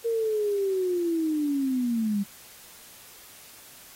sine linear sweep, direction down, 466.2 to 196 Hz, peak -23 dBFS, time 0.04-2.24 s, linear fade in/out 20 ms, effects white hiss -49 dBFS RMS until 3.95 s + AAC 48 kbps

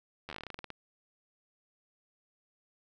slowing click train, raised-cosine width 0.3 ms, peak -25 dBFS, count 15, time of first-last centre 0.29-0.703 s, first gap 11 ms, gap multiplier 1.14, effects none

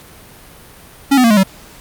square tone with pitch steps, 277.2 / 252.7 / 230.4 / 210.1 / 191.53 Hz, C#4 / B3 / A#3 / G#3 / G3, 0 / +40 / -20 / +20 / -40 cents, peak -8 dBFS, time 1.11-1.435 s, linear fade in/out 10 ms, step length 65 ms, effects pink hiss -40 dBFS RMS until 1.8 s + Opus 48 kbps

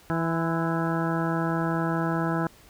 harmonic tone with a mistuned harmonic, 164.81 Hz, E3, in tune, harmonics 1 / 2 / 3 / 4 / 5 / 6 / 8 / 9 / 10, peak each -27 / -29 / -36 / -34 / -35 / -35 / -34 / -38 / -39 dBFS, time 0.1-2.47 s, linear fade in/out 0 ms, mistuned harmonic 6, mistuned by +37 cents, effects pink hiss -54 dBFS RMS until 2.69 s

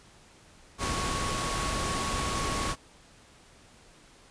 sine tone in noise, 1108.7 Hz, C#6, in tune, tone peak -34 dBFS, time 0.78-2.76 s, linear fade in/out 50 ms, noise pink, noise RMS -31 dBFS, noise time 0.78-2.76 s, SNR -6 dB, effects pink hiss -56 dBFS RMS until 4.3 s + resampled to 22050 Hz

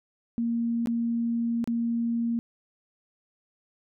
sine tone with dropouts, 233.1 Hz, A#3, in tune, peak -24 dBFS, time 0.38-2.39 s, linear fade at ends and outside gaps 0 ms, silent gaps 0.859-0.872 / 1.642-1.675 s, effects none

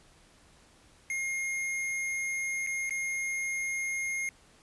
square tone with dropouts, 2137 Hz, C7, 36 cents sharp, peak -31 dBFS, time 1.1-4.29 s, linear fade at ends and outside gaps 1 ms, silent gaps 2.665-2.671 / 2.895-2.907 s, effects pink hiss -60 dBFS RMS until 4.62 s + resampled to 24000 Hz

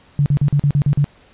sine tone bursts, 143.6 Hz, D3, 39 cents flat, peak -11 dBFS, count 8, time 0.19-1.043 s, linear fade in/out 0 ms, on 69 ms, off 43 ms, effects pink hiss -50 dBFS RMS until 1.33 s + resampled to 8000 Hz

